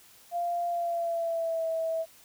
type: tone with pitch glide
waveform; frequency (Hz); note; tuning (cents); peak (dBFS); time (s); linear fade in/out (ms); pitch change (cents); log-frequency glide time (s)
sine; 694 to 651.3; F5 to E5; -11 to -21; -27; 0.31-2.06; 50; -110; 0.68-1.67
effects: white hiss -56 dBFS RMS until 2.24 s